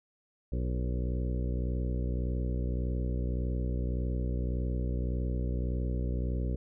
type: harmonic tone with a mistuned harmonic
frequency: 61.74 Hz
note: B1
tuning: in tune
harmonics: 1 / 2 / 3 / 4 / 5 / 6 / 7 / 8 / 9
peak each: -30 / -36 / -40 / -42 / -44 / -46 / -47 / -48 / -49 dBFS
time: 0.52-6.56 s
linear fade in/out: 5 ms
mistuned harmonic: 7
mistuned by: +39 cents
effects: none